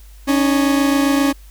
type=tone pair together; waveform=40% pulse; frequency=277.2 / 304.7 Hz; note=C#4 / D#4; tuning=0 / -36 cents; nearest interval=major second; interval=164 cents; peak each=-13 / -20 dBFS; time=0.27-1.33 s; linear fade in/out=20 ms; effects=added 50 Hz sine -38 dBFS peak until 1.5 s + white hiss -51 dBFS RMS until 1.5 s